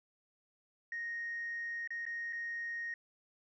sine tone with dropouts, 1864.7 Hz, A#6, in tune, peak -36 dBFS, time 0.92-2.94 s, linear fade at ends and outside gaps 2 ms, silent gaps 1.875-1.905 / 2.054-2.064 / 2.326-2.33 s, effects tanh soft clip ceiling -33 dBFS

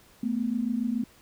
sine tone pair together, 220.9 / 248 Hz, A3 / B3, +7 / +7 cents, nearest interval major second, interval 200 cents, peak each -28 dBFS, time 0.23-1.04 s, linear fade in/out 5 ms, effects pink hiss -57 dBFS RMS until 1.21 s

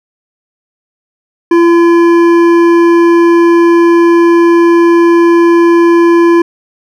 sine tone with hard clipping, 340 Hz, F4, 46 cents flat, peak -5 dBFS, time 1.51-6.42 s, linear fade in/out 5 ms, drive 11 dB, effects none

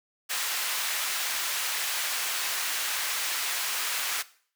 pink high-pass noise, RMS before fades -30 dBFS, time 0.29-4.23 s, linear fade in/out 20 ms, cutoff 1400 Hz, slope 12 dB/octave, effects noise-tail reverb RT60 0.5 s tail -18 dB re dry

